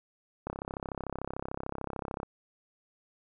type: click train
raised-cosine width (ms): 1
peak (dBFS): -21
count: 60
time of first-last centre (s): 0.47-2.231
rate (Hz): 33.5
effects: none